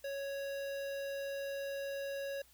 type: tone with notch filter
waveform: square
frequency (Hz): 554.4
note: C#5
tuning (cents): 0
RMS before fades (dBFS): -40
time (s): 0.04-2.42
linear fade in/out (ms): 5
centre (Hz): 8200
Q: 1.3
effects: added 60 Hz sine -69 dBFS peak until 2.53 s + white hiss -65 dBFS RMS until 2.53 s